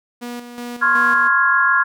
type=tone with tremolo; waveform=sawtooth; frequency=241.4 Hz; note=B3; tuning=39 cents flat; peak=-23 dBFS; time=0.21-1.29 s; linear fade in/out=20 ms; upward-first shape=square; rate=2.7 Hz; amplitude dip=55%
type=chord; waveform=sine; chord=Db major seventh; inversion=third; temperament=equal with one note detuned; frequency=1046.5 / 1092.8 / 1396.9 / 1661.2 Hz; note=C6 / Db6 / F6 / Ab6; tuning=0 / -25 / 0 / 0 cents; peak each=-20 / -21 / -16 / -16 dBFS; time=0.81-1.84 s; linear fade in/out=20 ms
effects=none